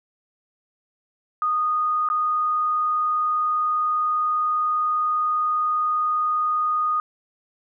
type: tone with dropouts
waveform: sine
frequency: 1235 Hz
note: D#6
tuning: 13 cents flat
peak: -19 dBFS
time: 1.42-7 s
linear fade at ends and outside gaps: 1 ms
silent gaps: 2.088-2.1 s
effects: none